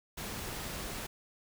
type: noise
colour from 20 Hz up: pink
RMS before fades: -40 dBFS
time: 0.17-1.07 s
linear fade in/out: 10 ms
effects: none